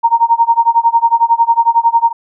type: tone with tremolo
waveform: sine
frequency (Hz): 927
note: A#5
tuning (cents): -10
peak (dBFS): -4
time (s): 0.03-2.13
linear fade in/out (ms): 20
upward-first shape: sine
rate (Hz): 11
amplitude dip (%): 95
effects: none